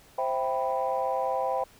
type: chord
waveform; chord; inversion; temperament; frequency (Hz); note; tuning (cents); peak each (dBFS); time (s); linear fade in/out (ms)
sine; C major seventh; none; equal; 523.3 / 659.3 / 784 / 987.8; C5 / E5 / G5 / B5; 0 / 0 / 0 / 0; -29 / -32 / -29 / -32; 0.18-1.64; 5
effects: tanh soft clip ceiling -17 dBFS + pink hiss -56 dBFS RMS until 1.79 s